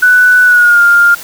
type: tone with pitch glide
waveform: sine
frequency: 1488 to 1404.5 Hz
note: F#6 to F6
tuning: +9 to +9 cents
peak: -3 dBFS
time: 0.02-1.15 s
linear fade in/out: 10 ms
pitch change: -100 cents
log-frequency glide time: 0.44-0.82 s
effects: white hiss -28 dBFS RMS until 1.23 s